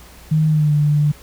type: tone with pitch glide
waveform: sine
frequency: 155.8 to 148.16 Hz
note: D#3 to D3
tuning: +3 to +16 cents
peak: -12 dBFS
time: 0.31-1.12 s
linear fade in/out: 10 ms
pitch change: -87 cents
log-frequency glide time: 0.48-0.73 s
effects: added 60 Hz sine -44 dBFS peak until 1.22 s + pink hiss -44 dBFS RMS until 1.22 s